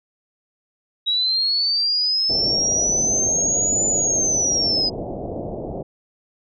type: linear two-way sweep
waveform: sine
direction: up then down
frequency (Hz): 3831 to 7040 to 4957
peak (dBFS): -17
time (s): 1.06-4.9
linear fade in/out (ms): 20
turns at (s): 3.86
type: low-pass noise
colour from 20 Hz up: white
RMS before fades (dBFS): -29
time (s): 2.29-5.83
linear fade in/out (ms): 10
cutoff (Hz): 700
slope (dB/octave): 48
effects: none